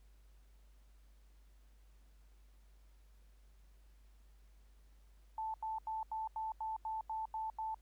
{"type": "tone bursts", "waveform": "sine", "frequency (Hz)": 880, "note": "A5", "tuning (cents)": 0, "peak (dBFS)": -37, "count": 10, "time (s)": [5.38, 7.745], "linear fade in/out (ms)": 2, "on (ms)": 160, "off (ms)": 85, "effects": ["added 50 Hz sine -60 dBFS peak until 7.81 s", "pink hiss -75 dBFS RMS until 7.81 s"]}